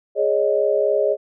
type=chord; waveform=sine; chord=Ab suspended fourth; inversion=none; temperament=equal with one note detuned; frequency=415.3 / 554.4 / 618.3 Hz; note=Ab4 / Db5 / Eb5; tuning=0 / 0 / -11 cents; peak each=-20 dBFS; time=0.15-1.17 s; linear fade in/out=50 ms; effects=none